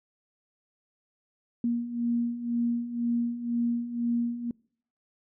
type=beating tone pair; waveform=sine; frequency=235.3 / 237.3 Hz; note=A#3 / A#3; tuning=+16 / +31 cents; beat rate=2 Hz; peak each=-32 / -27 dBFS; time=1.64-4.51 s; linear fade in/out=2 ms; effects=noise-tail reverb RT60 0.6 s tail -26 dB re dry